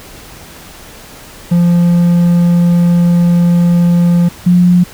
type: tone pair in turn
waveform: triangle / sine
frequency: 173.3 / 177.56 Hz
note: F3 / F3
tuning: -13 / +29 cents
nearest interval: unison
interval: 42 cents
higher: second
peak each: -4 dBFS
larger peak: neither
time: 1.51-4.29 / 4.46-4.84 s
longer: first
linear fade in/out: 10 ms
effects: pink hiss -34 dBFS RMS until 4.93 s